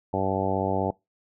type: harmonic tone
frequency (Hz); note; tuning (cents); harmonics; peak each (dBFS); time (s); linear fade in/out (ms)
96; G2; -36; 1 / 2 / 3 / 4 / 5 / 6 / 7 / 8 / 9; -32 / -32 / -32 / -32 / -32 / -32 / -32 / -32 / -32; 0.13-0.91; 5
effects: noise-tail reverb RT60 0.2 s tail -23 dB re dry